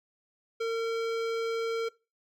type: tone with hard clipping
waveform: sine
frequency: 456 Hz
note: A#4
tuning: 38 cents flat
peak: -30 dBFS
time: 0.6-1.89 s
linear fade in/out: 10 ms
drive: 17 dB
effects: noise-tail reverb RT60 0.3 s tail -22 dB re dry